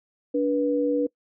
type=tone pair together; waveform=sine; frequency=289.3 / 486.5 Hz; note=D4 / B4; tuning=-26 / -26 cents; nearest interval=major sixth; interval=900 cents; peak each=-23 dBFS; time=0.34-1.07 s; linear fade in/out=10 ms; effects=noise-tail reverb RT60 0.1 s tail -23 dB re dry